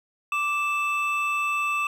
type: tone pair together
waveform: triangle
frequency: 1172.2 / 2637 Hz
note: D6 / E7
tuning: -4 / 0 cents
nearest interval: octave + major second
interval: 1404 cents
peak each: -24 dBFS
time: 0.32-1.87 s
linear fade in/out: 2 ms
effects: none